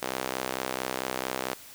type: tone with high-pass filter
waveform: sawtooth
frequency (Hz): 64.5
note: C2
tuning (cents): -24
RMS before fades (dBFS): -33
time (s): 0.02-1.54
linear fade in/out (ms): 0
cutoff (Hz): 460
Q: 0.82
effects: white hiss -48 dBFS RMS until 1.74 s